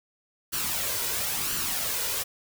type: noise with flanger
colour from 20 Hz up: white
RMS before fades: -29 dBFS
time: 0.52-2.24 s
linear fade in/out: 20 ms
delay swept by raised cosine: 0.67 to 2.07 ms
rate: 0.98 Hz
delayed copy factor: +0.5
effects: none